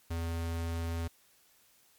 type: tone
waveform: square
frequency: 83.4 Hz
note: E2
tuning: 21 cents sharp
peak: -33 dBFS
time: 0.1-1.08 s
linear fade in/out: 10 ms
effects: white hiss -65 dBFS RMS until 1.98 s + MP3 96 kbps